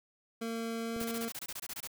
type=tone with pitch glide; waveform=25% pulse; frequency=228.3 to 229.9 Hz; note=A#3 to A#3; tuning=-36 to -24 cents; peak=-31 dBFS; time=0.41-1.29 s; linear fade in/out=10 ms; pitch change=+12 cents; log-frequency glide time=0.83-0.98 s
type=clicks; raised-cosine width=2 ms; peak=-30 dBFS; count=2; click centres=0.964 / 1.014 s
type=noise bursts; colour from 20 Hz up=white; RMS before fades=-41 dBFS; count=13; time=1-1.874 s; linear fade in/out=5 ms; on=46 ms; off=23 ms
effects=none